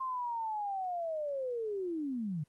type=linear sweep; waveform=sine; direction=down; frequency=1061 to 141.3 Hz; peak=-33 dBFS; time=0-2.44 s; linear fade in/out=10 ms; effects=pink hiss -73 dBFS RMS until 2.48 s + Opus 32 kbps